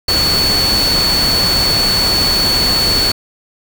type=tone in noise; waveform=sine; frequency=4435 Hz; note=C#8; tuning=in tune; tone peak=-12 dBFS; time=0.08-3.12 s; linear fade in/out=5 ms; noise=pink; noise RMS=-18 dBFS; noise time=0.08-3.12 s; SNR=+3 dB; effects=none